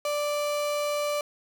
35% pulse tone, 587.3 Hz, D5, in tune, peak -24 dBFS, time 0.05-1.21 s, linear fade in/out 2 ms, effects none

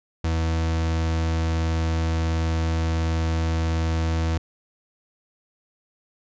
40% pulse tone, 81.4 Hz, E2, 21 cents flat, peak -20 dBFS, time 0.24-4.38 s, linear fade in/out 5 ms, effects resampled to 16000 Hz

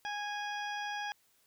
harmonic tone, 826 Hz, G#5, 10 cents flat, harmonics 1 / 2 / 3 / 4 / 6 / 7, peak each -38 / -40 / -47 / -46 / -51 / -55 dBFS, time 0.05-1.12 s, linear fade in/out 0 ms, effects white hiss -70 dBFS RMS until 1.46 s

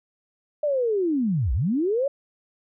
sine linear two-way sweep, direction down then up, 610 to 52.2 to 576 Hz, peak -20 dBFS, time 0.63-2.08 s, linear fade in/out 5 ms, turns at 1.53 s, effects none

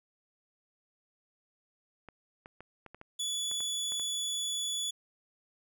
clicks, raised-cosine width 0.5 ms, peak -32 dBFS, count 10, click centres 2.087 / 2.459 / 2.606 / 2.863 / 2.946 / 3.014 / 3.514 / 3.605 / 3.921 / 3.997 s
25% pulse tone, 3429 Hz, A7, 45 cents flat, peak -28 dBFS, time 3.19-4.91 s, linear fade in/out 10 ms
effects none

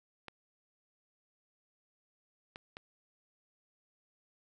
clicks, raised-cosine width 0.3 ms, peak -28 dBFS, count 3, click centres 0.283 / 2.559 / 2.769 s, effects none

